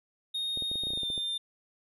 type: tone with pitch glide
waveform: triangle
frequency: 3709 to 3601 Hz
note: A#7 to A7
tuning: -9 to +39 cents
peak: -29 dBFS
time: 0.34-1.38 s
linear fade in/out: 10 ms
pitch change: -52 cents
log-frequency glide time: 0.9-1.06 s
type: clicks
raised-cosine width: 2 ms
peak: -29 dBFS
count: 12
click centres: 0.574 / 0.623 / 0.715 / 0.756 / 0.836 / 0.87 / 0.905 / 0.935 / 0.975 / 1.033 / 1.102 / 1.178 s
effects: none